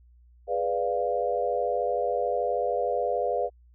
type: chord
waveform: sine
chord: G# diminished seventh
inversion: none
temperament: equal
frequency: 415.3 / 493.9 / 587.3 / 698.5 Hz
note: G#4 / B4 / D5 / F5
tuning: 0 / 0 / 0 / 0 cents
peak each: -32 / -28 / -30 / -29 dBFS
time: 0.47-3.5 s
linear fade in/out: 50 ms
effects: added 60 Hz sine -53 dBFS peak until 3.74 s